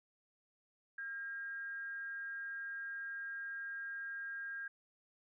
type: tone with amplitude modulation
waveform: sine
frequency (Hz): 1614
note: G#6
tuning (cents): -50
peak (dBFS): -39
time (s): 0.98-4.68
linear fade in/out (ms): 5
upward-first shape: sine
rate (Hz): 262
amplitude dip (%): 35
effects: none